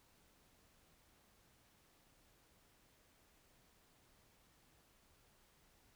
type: silence
effects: pink hiss -71 dBFS RMS until 5.95 s